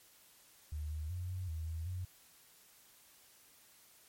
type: tone with pitch steps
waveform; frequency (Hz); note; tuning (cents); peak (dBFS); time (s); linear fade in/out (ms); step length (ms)
sine; 75.8 / 77.1 / 89.7 / 92 / 80.1 / 81.2 / 91; D#2 / D#2 / F2 / F#2 / E2 / E2 / F#2; -45 / -15 / +47 / -9 / -49 / -26 / -28; -37; 0.72-2.05; 5; 190
effects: white hiss -63 dBFS RMS until 4.08 s + MP3 64 kbps